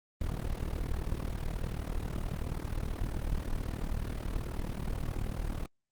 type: noise with amplitude modulation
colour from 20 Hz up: brown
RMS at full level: -30 dBFS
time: 0.21-5.66 s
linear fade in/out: 2 ms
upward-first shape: sine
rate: 38.6 Hz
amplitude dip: 80%
effects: Opus 24 kbps